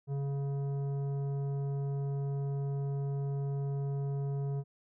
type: tone with tanh clipping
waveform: triangle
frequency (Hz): 139.6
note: C#3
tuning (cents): +13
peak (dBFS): -33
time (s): 0.07-4.64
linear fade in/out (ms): 50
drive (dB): 15
effects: none